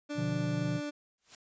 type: tone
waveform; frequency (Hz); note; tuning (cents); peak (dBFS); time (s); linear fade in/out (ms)
30% pulse; 293.7; D4; 0; -32; 0.09-0.91; 20
type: chord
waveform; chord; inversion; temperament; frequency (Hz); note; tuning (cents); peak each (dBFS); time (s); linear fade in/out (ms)
triangle; B diminished; none; equal; 123.47 / 146.83 / 174.61; B2 / D3 / F3; 0 / 0 / 0; -33; 0.15-0.81; 50
type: noise with exponential growth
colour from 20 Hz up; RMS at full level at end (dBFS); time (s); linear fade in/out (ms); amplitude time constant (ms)
white; -46; 1.18-1.35; 2; 36
effects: resampled to 16000 Hz